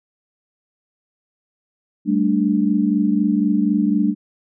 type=chord; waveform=sine; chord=G suspended second; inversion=none; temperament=equal; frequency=196 / 220 / 293.7 Hz; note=G3 / A3 / D4; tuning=0 / 0 / 0 cents; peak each=-19 dBFS; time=2.05-4.15 s; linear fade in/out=50 ms; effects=none